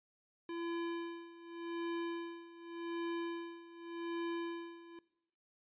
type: tone with tremolo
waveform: square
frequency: 338.3 Hz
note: E4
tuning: 45 cents sharp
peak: -37 dBFS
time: 0.49-4.99 s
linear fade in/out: 2 ms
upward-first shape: sine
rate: 0.86 Hz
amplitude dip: 85%
effects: noise-tail reverb RT60 0.9 s tail -21 dB re dry + resampled to 8000 Hz